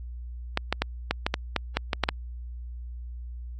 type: clicks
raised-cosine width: 0.3 ms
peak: -7 dBFS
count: 11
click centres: 0.574 / 0.726 / 0.82 / 1.11 / 1.265 / 1.341 / 1.563 / 1.77 / 1.932 / 2.037 / 2.089 s
effects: added 60 Hz sine -35 dBFS peak until 3.59 s + AAC 32 kbps